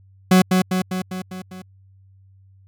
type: tone with echo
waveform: 40% pulse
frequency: 185 Hz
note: F#3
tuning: in tune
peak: -9 dBFS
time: 0.31-0.42 s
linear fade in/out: 5 ms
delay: 200 ms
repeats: 6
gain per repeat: -4 dB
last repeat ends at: 1.62 s
effects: added 96 Hz sine -48 dBFS peak until 2.67 s